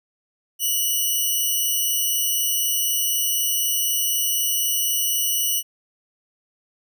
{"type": "tone", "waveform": "5% pulse", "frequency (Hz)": 2944, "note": "F#7", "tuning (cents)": -9, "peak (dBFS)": -11, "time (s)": [0.59, 5.63], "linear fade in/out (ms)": 50, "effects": []}